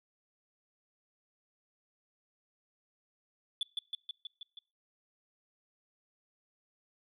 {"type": "tone with echo", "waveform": "sine", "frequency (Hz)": 3463, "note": "A7", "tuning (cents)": -28, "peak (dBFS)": -27, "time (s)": [3.61, 3.63], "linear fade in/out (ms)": 2, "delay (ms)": 160, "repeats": 6, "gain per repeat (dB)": -3, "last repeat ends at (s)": 4.59, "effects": ["noise-tail reverb RT60 0.4 s tail -25 dB re dry", "tanh soft clip ceiling -29 dBFS"]}